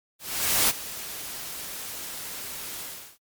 white noise with ADSR envelope, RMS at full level -20 dBFS, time 0.19-3.18 s, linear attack 500 ms, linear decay 28 ms, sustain -16 dB, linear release 350 ms, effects MP3 96 kbps

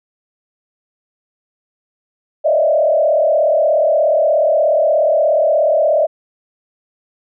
sine tone with frequency modulation, 618 Hz, D#5, 12 cents flat, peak -10 dBFS, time 2.44-6.07 s, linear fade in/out 20 ms, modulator 36.8 Hz, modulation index 1.4, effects none

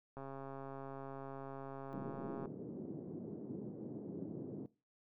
click train, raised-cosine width 1 ms, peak -34 dBFS, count 312, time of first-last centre 0.17-2.457 s, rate 136 Hz
white band-pass noise, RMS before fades -46 dBFS, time 1.93-4.66 s, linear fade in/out 0 ms, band 140 to 370 Hz, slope 24 dB/octave
effects noise-tail reverb RT60 0.3 s tail -20 dB re dry

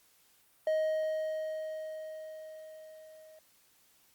triangle tone with level ramp, 627 Hz, D#5, 13 cents sharp, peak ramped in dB -24 to -51 dBFS, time 0.67-3.39 s, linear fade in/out 2 ms, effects white hiss -66 dBFS RMS until 4.14 s + Opus 48 kbps

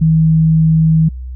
sine tone, 160 Hz, D#3, 49 cents sharp, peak -7 dBFS, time 0.01-1.09 s, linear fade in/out 10 ms, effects added 63 Hz sine -23 dBFS peak until 1.35 s

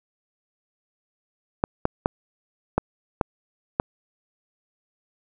clicks, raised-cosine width 1 ms, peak -5 dBFS, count 6, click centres 1.639 / 1.854 / 2.059 / 2.78 / 3.212 / 3.799 s, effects none

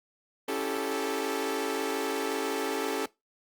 sawtooth chord, A dominant seventh, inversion first, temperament equal with one note detuned, 277.2 / 329.6 / 392 / 437.7 Hz, C#4 / E4 / G4 / A4, 0 / 0 / 0 / -9 cents, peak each -31 / -34 / -31 / -28 dBFS, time 0.48-3.06 s, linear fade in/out 5 ms, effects noise-tail reverb RT60 0.2 s tail -20 dB re dry + Opus 32 kbps

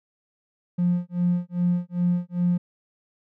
triangle tone with tremolo, 176.4 Hz, F3, 18 cents sharp, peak -14 dBFS, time 0.78-2.58 s, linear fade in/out 10 ms, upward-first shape sine, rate 2.5 Hz, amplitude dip 100%, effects tanh soft clip ceiling -15 dBFS

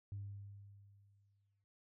sine tone with exponential decay, 100.3 Hz, G2, 40 cents sharp, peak -40 dBFS, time 0.12-1.64 s, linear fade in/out 0 ms, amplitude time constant 330 ms, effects tanh soft clip ceiling -38 dBFS

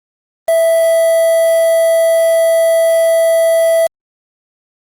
triangle tone with quantisation, 659.3 Hz, E5, in tune, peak -6 dBFS, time 0.48-3.87 s, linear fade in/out 5 ms, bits 4, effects Opus 32 kbps

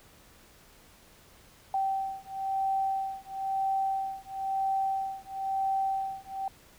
sine beating tone pair, 775 / 776 Hz, G5 / G5, -20 / -18 cents, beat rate 1 Hz, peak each -31 / -31 dBFS, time 1.74-6.48 s, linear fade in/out 2 ms, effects pink hiss -57 dBFS RMS until 6.78 s

